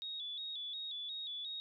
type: tone with vibrato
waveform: sine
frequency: 3600 Hz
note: A7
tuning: 39 cents sharp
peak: -40 dBFS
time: 0.02-1.6 s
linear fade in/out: 0 ms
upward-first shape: square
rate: 2.8 Hz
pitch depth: 74 cents each way
effects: none